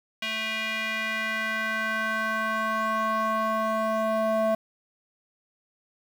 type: tone with band-pass filter sweep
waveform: square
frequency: 220 Hz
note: A3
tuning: in tune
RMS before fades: -27 dBFS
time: 0.22-4.55 s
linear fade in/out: 5 ms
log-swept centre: 2700 to 720 Hz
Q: 2.7
effects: 8-bit